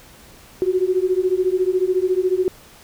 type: beating tone pair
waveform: sine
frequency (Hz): 362.9 / 376.9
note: F#4 / F#4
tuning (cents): -34 / +32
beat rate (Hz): 14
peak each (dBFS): -19 / -19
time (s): 0.62-2.48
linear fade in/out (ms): 0
effects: pink hiss -46 dBFS RMS until 2.83 s